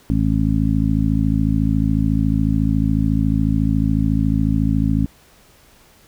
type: harmonic tone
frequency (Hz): 54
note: A1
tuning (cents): -32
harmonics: 1 / 2 / 3 / 4 / 5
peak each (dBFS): -21 / -21 / -21 / -21 / -21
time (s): 0.1-5.06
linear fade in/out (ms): 0
effects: pink hiss -51 dBFS RMS until 6.07 s